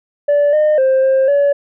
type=tone with pitch steps; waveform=sine; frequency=580 / 609 / 527 / 531 / 569 Hz; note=D5 / D#5 / C5 / C5 / C#5; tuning=-22 / -37 / +12 / +25 / +45 cents; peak=-7 dBFS; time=0.28-1.53 s; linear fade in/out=10 ms; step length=250 ms; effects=tanh soft clip ceiling -8 dBFS